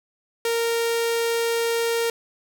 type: tone with notch filter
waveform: sawtooth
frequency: 463.5 Hz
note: A#4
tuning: 10 cents flat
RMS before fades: -23 dBFS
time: 0.45-2.1 s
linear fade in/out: 2 ms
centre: 1100 Hz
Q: 1.8
effects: none